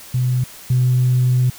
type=tone pair in turn; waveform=sine; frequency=126.1 / 126.1 Hz; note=B2 / B2; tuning=+36 / +36 cents; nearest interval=unison; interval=0 cents; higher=neither; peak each=-14 / -11 dBFS; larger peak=second; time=0.14-0.44 / 0.7-1.5 s; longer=second; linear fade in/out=5 ms; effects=tanh soft clip ceiling -8 dBFS + white hiss -39 dBFS RMS until 1.58 s